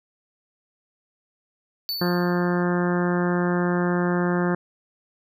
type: tone with exponential decay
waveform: square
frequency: 4493 Hz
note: C#8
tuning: 23 cents sharp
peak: -24 dBFS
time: 1.89-2.63 s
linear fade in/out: 0 ms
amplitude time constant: 160 ms
type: harmonic tone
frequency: 176.7 Hz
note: F3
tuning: 21 cents sharp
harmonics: 1 / 2 / 3 / 4 / 5 / 6 / 7 / 8 / 9 / 10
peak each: -22 / -25 / -31 / -34 / -35 / -35 / -35 / -36 / -34 / -37 dBFS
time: 2.01-4.55 s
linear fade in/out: 5 ms
effects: none